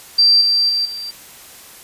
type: tone with level steps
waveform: sine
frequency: 4699 Hz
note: D8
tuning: in tune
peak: -8 / -12 / -15 / -25 dBFS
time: 0.18-1.11 s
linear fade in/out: 10 ms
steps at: 0.41 / 0.69 / 0.85 s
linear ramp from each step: 5 ms
effects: white hiss -40 dBFS RMS until 1.83 s + resampled to 32000 Hz